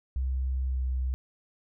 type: tone with pitch glide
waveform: sine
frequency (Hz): 65 to 64.07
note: C2 to C2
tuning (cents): -11 to -36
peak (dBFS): -26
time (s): 0.16-1.14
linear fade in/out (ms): 0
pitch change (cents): -25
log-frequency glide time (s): 0.67-0.79
effects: none